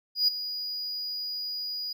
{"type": "tone with ADSR envelope", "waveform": "triangle", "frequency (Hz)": 4904, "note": "D#8", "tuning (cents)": -26, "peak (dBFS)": -17, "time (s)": [0.15, 1.93], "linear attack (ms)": 130, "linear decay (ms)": 8, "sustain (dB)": -13, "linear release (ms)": 8, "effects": []}